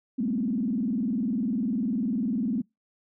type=tone with vibrato; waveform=sine; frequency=233.1 Hz; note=A#3; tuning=in tune; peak=-24 dBFS; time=0.18-2.62 s; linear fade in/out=10 ms; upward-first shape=square; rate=20 Hz; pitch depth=210 cents each way; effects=noise-tail reverb RT60 0.2 s tail -26 dB re dry